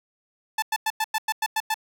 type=tone bursts; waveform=sawtooth; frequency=876 Hz; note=A5; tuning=8 cents flat; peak=-18 dBFS; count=9; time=0.58-1.743 s; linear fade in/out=5 ms; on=43 ms; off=97 ms; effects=none